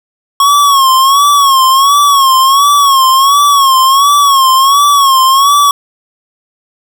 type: tone with vibrato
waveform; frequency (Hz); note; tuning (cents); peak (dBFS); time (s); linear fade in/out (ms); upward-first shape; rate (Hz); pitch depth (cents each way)
square; 1100; C#6; -14; -5; 0.4-5.71; 2; sine; 1.4; 87
effects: none